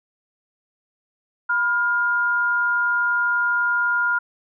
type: tone pair together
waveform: sine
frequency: 983.7 / 1412 Hz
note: B5 / F6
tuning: -7 / +19 cents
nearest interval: tritone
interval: 626 cents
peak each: -26 / -18 dBFS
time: 1.49-4.19 s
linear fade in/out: 10 ms
effects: none